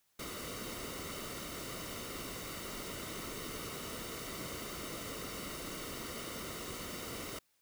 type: noise with comb filter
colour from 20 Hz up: pink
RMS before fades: -43 dBFS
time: 0.19-7.39 s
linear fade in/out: 5 ms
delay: 1.2 ms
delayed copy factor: -0.6
effects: white hiss -75 dBFS RMS until 7.61 s